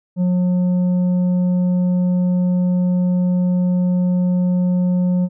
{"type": "tone with tanh clipping", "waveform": "triangle", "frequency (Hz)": 180, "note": "F#3", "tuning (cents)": -47, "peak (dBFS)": -15, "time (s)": [0.16, 5.29], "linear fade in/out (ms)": 50, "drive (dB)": 10, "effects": []}